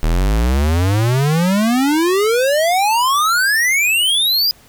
square exponential sweep, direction up, 38.27 to 4978 Hz, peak -13 dBFS, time 0.03-4.51 s, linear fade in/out 0 ms, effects pink hiss -47 dBFS RMS until 4.68 s

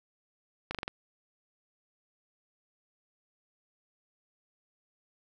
slowing click train, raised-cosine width 0.3 ms, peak -18 dBFS, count 5, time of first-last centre 0.71-0.879 s, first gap 37 ms, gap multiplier 1.09, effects none

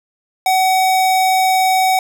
square tone, 753 Hz, F#5, 30 cents sharp, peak -12 dBFS, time 0.46-1.99 s, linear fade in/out 2 ms, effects none

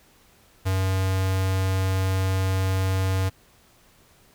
square tone with notch filter, 94.7 Hz, F#2, 41 cents sharp, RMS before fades -23 dBFS, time 0.65-3.3 s, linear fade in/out 20 ms, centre 240 Hz, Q 1.8, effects pink hiss -57 dBFS RMS until 4.34 s

